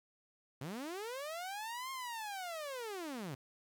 sawtooth linear two-way sweep, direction up then down, 121.8 to 1075 to 121.8 Hz, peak -37 dBFS, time 0.61-3.35 s, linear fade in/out 5 ms, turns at 1.91 s, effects 11-bit

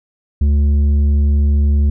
sine tone with tanh clipping, 72.3 Hz, D2, 27 cents flat, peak -11 dBFS, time 0.41-1.9 s, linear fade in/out 5 ms, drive 7 dB, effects none

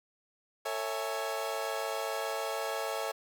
30% pulse chord, A major seventh, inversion none, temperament equal with one note detuned, 448.7 / 554.4 / 659.3 / 830.6 Hz, A4 / C#5 / E5 / G#5, +34 / 0 / 0 / 0 cents, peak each -36 / -35 / -35 / -37 dBFS, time 0.65-3.12 s, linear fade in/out 10 ms, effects none

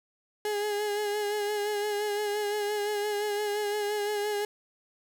35% pulse tone with vibrato, 415.3 Hz, G#4, in tune, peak -26 dBFS, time 0.45-4.45 s, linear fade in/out 2 ms, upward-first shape sine, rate 5.8 Hz, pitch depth 33 cents each way, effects 10-bit

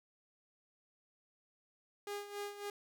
sawtooth tone with tremolo, 408.1 Hz, G#4, 30 cents flat, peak -35 dBFS, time 2.07-2.7 s, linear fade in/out 2 ms, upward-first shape sine, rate 3.6 Hz, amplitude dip 70%, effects none

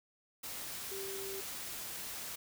sine tone in noise, 390 Hz, G4, 9 cents flat, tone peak -42 dBFS, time 0.91-1.41 s, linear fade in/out 10 ms, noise white, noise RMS -43 dBFS, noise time 0.43-2.36 s, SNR -2 dB, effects none

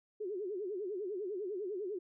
sine tone with vibrato, 392 Hz, G4, in tune, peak -36 dBFS, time 0.2-1.99 s, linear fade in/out 10 ms, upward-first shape sine, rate 10 Hz, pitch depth 180 cents each way, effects none

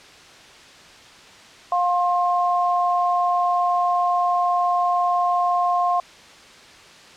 sine tone pair together, 709 / 1063.3 Hz, F5 / C6, +26 / +28 cents, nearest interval perfect fifth, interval 702 cents, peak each -19 / -21 dBFS, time 1.72-6 s, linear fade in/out 2 ms, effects white hiss -45 dBFS RMS until 7.16 s + low-pass 5000 Hz 12 dB/octave

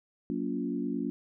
sine chord, Gb major seventh, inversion none, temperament equal with one note detuned, 185 / 233.1 / 282.5 / 349.2 Hz, Gb3 / Bb3 / Db4 / F4, 0 / 0 / +33 / 0 cents, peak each -37 / -34 / -33 / -38 dBFS, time 0.3-1.1 s, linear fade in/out 0 ms, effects none

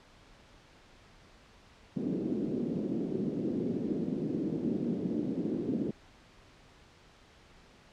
pink band-pass noise, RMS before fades -33 dBFS, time 1.96-5.91 s, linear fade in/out 5 ms, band 190 to 360 Hz, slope 24 dB/octave, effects pink hiss -58 dBFS RMS until 7.92 s + low-pass 5000 Hz 12 dB/octave

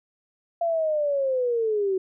sine linear sweep, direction down, 686 to 370.3 Hz, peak -21 dBFS, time 0.61-1.98 s, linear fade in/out 5 ms, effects none

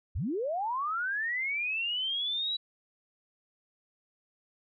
sine linear sweep, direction up, 50.3 to 3938 Hz, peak -29 dBFS, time 0.15-2.57 s, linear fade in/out 10 ms, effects none

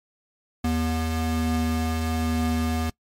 square tone pair together, 80.6 / 240.7 Hz, E2 / B3, -38 / -44 cents, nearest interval octave + perfect fifth, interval 1894 cents, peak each -26 dBFS, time 0.64-2.9 s, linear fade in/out 5 ms, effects noise-tail reverb RT60 0.1 s tail -23 dB re dry + MP3 64 kbps

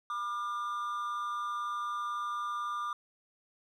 triangle tone with amplitude modulation, 1196 Hz, D6, 31 cents sharp, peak -28 dBFS, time 0.1-2.93 s, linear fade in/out 2 ms, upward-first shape sine, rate 218 Hz, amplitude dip 65%, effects none

